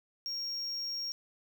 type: tone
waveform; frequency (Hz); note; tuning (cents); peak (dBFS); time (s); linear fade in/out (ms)
triangle; 5570; F8; -5; -33; 0.26-1.12; 0
effects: 10-bit